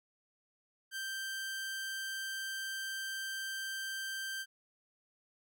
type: tone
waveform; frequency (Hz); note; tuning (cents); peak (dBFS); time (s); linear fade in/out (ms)
sawtooth; 1568; G6; 0; -34; 0.91-4.46; 50
effects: none